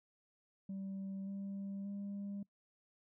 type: tone with pitch steps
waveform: sine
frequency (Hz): 193.9 / 197.18 / 200.5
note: G3 / G3 / G3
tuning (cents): -19 / +10 / +39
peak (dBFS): -38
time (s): 0.69-2.43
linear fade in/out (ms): 5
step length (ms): 580
effects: noise-tail reverb RT60 0.1 s tail -24 dB re dry + tanh soft clip ceiling -39 dBFS